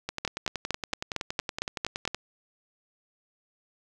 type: two click trains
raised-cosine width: 0.2 ms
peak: -14 / -10 dBFS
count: 23 / 9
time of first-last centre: 0.09-2.146 / 0.25-2.076 s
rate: 10.7 / 4.38 Hz
effects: none